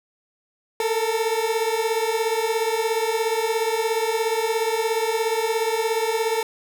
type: beating tone pair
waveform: 30% pulse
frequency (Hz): 440 / 457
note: A4 / A#4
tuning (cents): 0 / -34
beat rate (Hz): 17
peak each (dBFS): -21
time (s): 0.8-6.43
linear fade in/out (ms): 2
effects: none